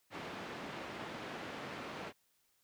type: band-pass noise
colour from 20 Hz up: pink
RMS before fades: -45 dBFS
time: 0.1-2.13 s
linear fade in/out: 50 ms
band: 190 to 2800 Hz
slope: 12 dB/octave
effects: white hiss -75 dBFS RMS until 2.63 s